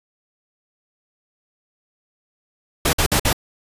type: noise bursts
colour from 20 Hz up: pink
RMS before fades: -17 dBFS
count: 4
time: 2.85-3.33 s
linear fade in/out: 5 ms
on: 81 ms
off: 52 ms
effects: resampled to 32000 Hz